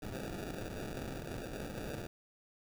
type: noise with sample-and-hold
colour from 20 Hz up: blue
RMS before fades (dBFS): -42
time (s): 0.02-2.07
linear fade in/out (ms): 5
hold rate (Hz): 1050
effects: none